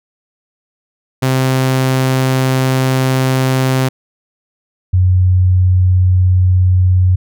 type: tone pair in turn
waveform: sawtooth / sine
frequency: 130.81 / 91.7 Hz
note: C3 / F#2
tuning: 0 / -15 cents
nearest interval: tritone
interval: 615 cents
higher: first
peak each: -7 dBFS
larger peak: neither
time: 1.22-3.89 / 4.93-7.16 s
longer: first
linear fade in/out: 10 ms
effects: none